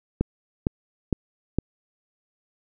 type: click train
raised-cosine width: 3 ms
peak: -8 dBFS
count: 4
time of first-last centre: 0.21-1.586 s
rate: 2.18 Hz
effects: none